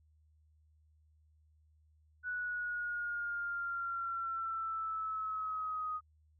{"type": "linear sweep", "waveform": "sine", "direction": "down", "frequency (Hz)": [1480, 1244.5], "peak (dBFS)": -35, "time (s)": [2.23, 6.01], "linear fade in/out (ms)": 50, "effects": ["added 77 Hz sine -65 dBFS peak until 6.39 s"]}